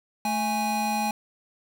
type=tone pair together; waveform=square; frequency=218.3 / 827.3 Hz; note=A3 / G#5; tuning=-13 / -7 cents; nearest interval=octave + major seventh; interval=2306 cents; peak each=-30 / -26 dBFS; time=0.25-1.11 s; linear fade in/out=2 ms; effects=none